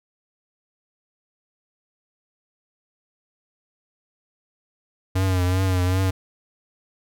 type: tone with vibrato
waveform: square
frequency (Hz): 92.5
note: F#2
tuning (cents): 0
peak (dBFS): -19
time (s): 5.15-6.11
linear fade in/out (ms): 10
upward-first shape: triangle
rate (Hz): 2.6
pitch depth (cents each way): 63
effects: none